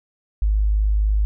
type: tone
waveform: sine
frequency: 51.91 Hz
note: G#1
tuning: in tune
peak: -15 dBFS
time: 0.42-1.25 s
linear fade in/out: 0 ms
effects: none